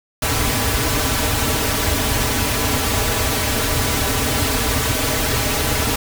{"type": "noise with comb filter", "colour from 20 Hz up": "pink", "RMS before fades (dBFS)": -19, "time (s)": [0.22, 5.96], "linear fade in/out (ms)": 5, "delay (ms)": 5.6, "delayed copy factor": -0.95, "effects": []}